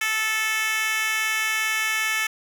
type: tone with high-pass filter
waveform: 10% pulse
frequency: 437.5 Hz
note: A4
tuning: 10 cents flat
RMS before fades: -24 dBFS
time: 0.01-2.27 s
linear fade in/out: 5 ms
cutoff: 1900 Hz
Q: 1.5
effects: none